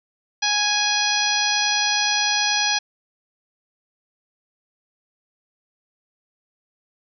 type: harmonic tone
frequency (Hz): 830.6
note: G#5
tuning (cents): 0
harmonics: 1 / 2 / 3 / 4 / 5 / 6 / 7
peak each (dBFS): -26 / -26 / -26 / -26 / -26 / -26 / -26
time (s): 0.42-2.79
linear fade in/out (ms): 10
effects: none